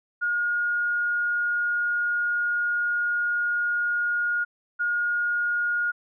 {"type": "tone pair in turn", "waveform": "sine", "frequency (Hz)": [1431, 1431], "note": ["F6", "F6"], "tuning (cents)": [42, 42], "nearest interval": "unison", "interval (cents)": 0, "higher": "neither", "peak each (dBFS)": -22, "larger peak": "neither", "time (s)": [[0.21, 4.45], [4.79, 5.92]], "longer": "first", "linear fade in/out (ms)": 20, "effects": []}